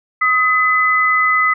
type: tone pair together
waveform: sine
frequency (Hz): 1259.9 / 2011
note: D#6 / B6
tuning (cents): +21 / +31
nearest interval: minor sixth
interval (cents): 810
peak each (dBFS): -14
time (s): 0.21-1.54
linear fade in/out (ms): 10
effects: none